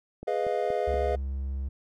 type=click train; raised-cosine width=2 ms; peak=-26 dBFS; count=4; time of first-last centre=0.23-0.941 s; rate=4.22 Hz
type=chord; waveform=triangle; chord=F half-diminished seventh; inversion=first; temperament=equal with one note detuned; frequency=415.3 / 493.9 / 622.3 / 700.9 Hz; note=Ab4 / Cb5 / Eb5 / F5; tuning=0 / 0 / 0 / +6 cents; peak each=-29 dBFS; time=0.27-1.16 s; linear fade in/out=10 ms
type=tone with pitch glide; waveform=triangle; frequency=68.7 to 67.6 Hz; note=C#2 to C#2; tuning=-15 to -43 cents; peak=-27 dBFS; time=0.87-1.69 s; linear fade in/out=10 ms; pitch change=-28 cents; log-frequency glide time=1.01-1.26 s
effects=none